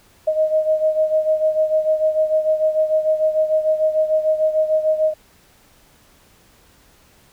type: beating tone pair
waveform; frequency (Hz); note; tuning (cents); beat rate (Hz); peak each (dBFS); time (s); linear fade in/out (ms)
sine; 623 / 629.7; D#5 / D#5; +2 / +21; 6.7; -16 / -21; 0.27-5.14; 10
effects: pink hiss -53 dBFS RMS until 7.32 s